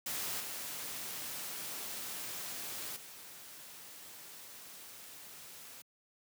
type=noise with level steps; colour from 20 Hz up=white; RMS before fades=-38 / -42 / -51 dBFS; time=0.06-5.82 s; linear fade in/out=5 ms; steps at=0.4 / 2.96 s; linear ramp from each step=5 ms; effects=high-pass 100 Hz 12 dB/octave